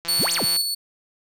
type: click train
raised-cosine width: 0.2 ms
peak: -16 dBFS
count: 88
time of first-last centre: 0.05-0.565 s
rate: 169 Hz
type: tone with tremolo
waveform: sawtooth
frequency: 4435 Hz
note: C#8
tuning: in tune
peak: -16 dBFS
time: 0.08-0.75 s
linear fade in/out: 10 ms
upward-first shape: square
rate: 2.8 Hz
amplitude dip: 40%
type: noise with exponential growth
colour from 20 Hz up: white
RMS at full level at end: -27 dBFS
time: 0.16-0.24 s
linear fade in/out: 2 ms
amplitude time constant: 16 ms
type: exponential two-way sweep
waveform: sine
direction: up then down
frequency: 104.3 to 9956 to 104.3 Hz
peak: -23 dBFS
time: 0.19-0.45 s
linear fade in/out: 10 ms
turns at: 0.33 s
effects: none